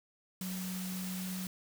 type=tone in noise; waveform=sine; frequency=185.1 Hz; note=F#3; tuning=1 cent sharp; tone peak=-37 dBFS; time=0.41-1.47 s; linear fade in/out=2 ms; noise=white; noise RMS=-44 dBFS; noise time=0.41-1.47 s; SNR=+4 dB; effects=none